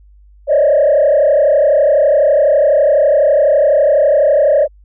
sine tone with frequency modulation, 587.3 Hz, D5, in tune, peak -6 dBFS, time 0.47-4.68 s, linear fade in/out 50 ms, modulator 32 Hz, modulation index 1.5, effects tanh soft clip ceiling -4 dBFS + added 50 Hz sine -41 dBFS peak until 4.84 s

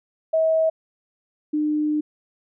sine tone pair in turn, 642 / 301.9 Hz, E5 / D4, -46 / +48 cents, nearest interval octave + minor second, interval 1306 cents, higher first, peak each -16 / -19 dBFS, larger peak first, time 0.33-0.7 / 1.53-2.01 s, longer second, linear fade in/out 10 ms, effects none

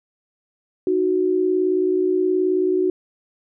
sine tone pair together, 310.7 / 369.5 Hz, D#4 / F#4, -2 / -2 cents, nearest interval minor third, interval 300 cents, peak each -23 / -17 dBFS, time 0.87-2.9 s, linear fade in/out 2 ms, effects none

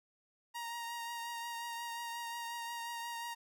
sawtooth tone with vibrato, 937 Hz, A#5, 9 cents sharp, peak -36 dBFS, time 0.54-3.35 s, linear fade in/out 20 ms, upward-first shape triangle, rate 5.6 Hz, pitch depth 23 cents each way, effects none

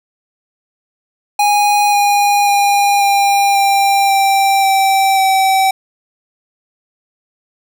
square tone with pitch steps, 824 / 815.9 / 808 / 800.1 / 792.3 / 784.5 / 776.9 / 769.3 Hz, G#5 / G#5 / G#5 / G5 / G5 / G5 / G5 / G5, -14 / -31 / -48 / +35 / +18 / +1 / -16 / -33 cents, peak -10 dBFS, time 1.39-5.71 s, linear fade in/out 5 ms, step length 540 ms, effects none

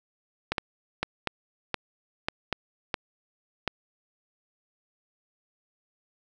clicks, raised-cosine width 0.3 ms, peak -10 dBFS, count 9, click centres 0.52 / 0.582 / 1.03 / 1.273 / 1.743 / 2.285 / 2.527 / 2.942 / 3.677 s, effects none

